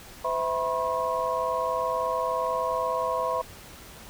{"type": "tone cluster", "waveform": "sine", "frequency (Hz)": [509, 655, 976, 1076], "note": ["C5", "E5", "B5", "C6"], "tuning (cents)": [-48, -11, -21, 48], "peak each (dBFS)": -30, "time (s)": [0.24, 3.42], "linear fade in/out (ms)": 10, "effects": ["pink hiss -46 dBFS RMS until 4.09 s"]}